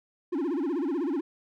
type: tone with vibrato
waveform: triangle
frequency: 311.1 Hz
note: D#4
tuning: in tune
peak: -24 dBFS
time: 0.32-1.21 s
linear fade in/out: 10 ms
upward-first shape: sine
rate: 16 Hz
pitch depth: 270 cents each way
effects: none